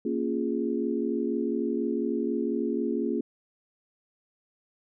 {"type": "chord", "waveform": "sine", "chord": "Bb minor seventh", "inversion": "none", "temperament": "equal", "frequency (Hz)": [233.1, 277.2, 349.2, 415.3], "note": ["Bb3", "Db4", "F4", "Ab4"], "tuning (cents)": [0, 0, 0, 0], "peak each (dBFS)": [-30, -31, -31, -32], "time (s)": [0.05, 3.21], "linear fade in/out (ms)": 5, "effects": []}